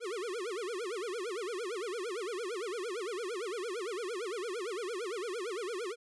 square tone with vibrato, 415.3 Hz, G#4, in tune, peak -36 dBFS, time 0-5.96 s, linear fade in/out 50 ms, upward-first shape sine, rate 8.8 Hz, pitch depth 280 cents each way, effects resampled to 24000 Hz

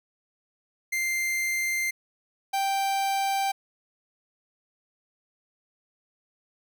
45% pulse tone pair in turn, 2093 / 784 Hz, C7 / G5, 0 / 0 cents, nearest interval octave + perfect fourth, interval 1700 cents, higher first, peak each -25 / -24 dBFS, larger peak second, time 0.92-1.91 / 2.53-3.52 s, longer neither, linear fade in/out 10 ms, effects none

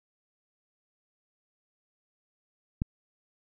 click, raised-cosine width 5 ms, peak -15 dBFS, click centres 2.819 s, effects none

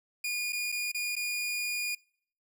sawtooth tone with dropouts, 2437 Hz, D#7, 37 cents flat, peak -27 dBFS, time 0.24-1.95 s, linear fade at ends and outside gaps 5 ms, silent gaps 0.524-0.529 / 0.719-0.723 / 0.918-0.945 / 1.155-1.164 s, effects noise-tail reverb RT60 0.6 s tail -25 dB re dry

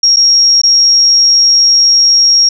sine tone with dropouts, 5588 Hz, F8, in tune, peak -4 dBFS, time 0.03-2.49 s, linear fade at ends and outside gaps 5 ms, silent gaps 0.162-0.168 / 0.617-0.634 s, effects none

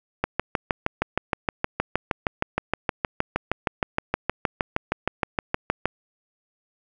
click train, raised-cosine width 0.5 ms, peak -6 dBFS, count 37, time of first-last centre 0.24-5.856 s, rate 6.41 Hz, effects none

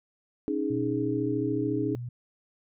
sine chord, C# suspended second, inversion none, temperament equal, 277.2 / 311.1 / 415.3 Hz, C#4 / D#4 / G#4, 0 / 0 / 0 cents, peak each -31 / -29 / -31 dBFS, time 0.48-1.95 s, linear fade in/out 0 ms
sine tone with vibrato, 121.5 Hz, B2, 28 cents flat, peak -33 dBFS, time 0.7-2.09 s, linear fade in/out 5 ms, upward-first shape triangle, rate 12 Hz, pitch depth 9 cents each way
effects none

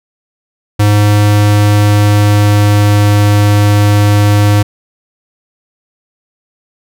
square tone with pitch glide, 103.83 to 103.23 Hz, G#2 to G#2, 0 to -10 cents, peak -6 dBFS, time 0.79-4.63 s, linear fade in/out 10 ms, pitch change -10 cents, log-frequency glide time 1.47-3.15 s, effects none

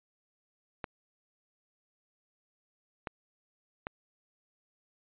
clicks, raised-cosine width 0.5 ms, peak -20 dBFS, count 3, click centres 0.842 / 3.072 / 3.869 s, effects resampled to 8000 Hz

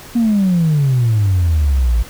sine exponential sweep, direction down, 241.6 to 54 Hz, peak -9 dBFS, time 0.15-2.03 s, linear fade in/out 10 ms, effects tanh soft clip ceiling -8 dBFS + pink hiss -36 dBFS RMS until 2.09 s

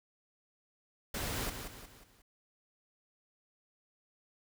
pink noise with echo, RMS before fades -37 dBFS, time 1.14-1.5 s, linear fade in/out 5 ms, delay 180 ms, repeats 4, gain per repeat -7 dB, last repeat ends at 2.22 s, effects none

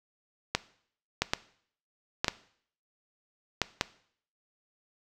clicks, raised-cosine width 0.2 ms, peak -7 dBFS, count 7, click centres 0.55 / 1.22 / 1.335 / 2.245 / 2.282 / 3.617 / 3.811 s, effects noise-tail reverb RT60 0.6 s tail -18 dB re dry

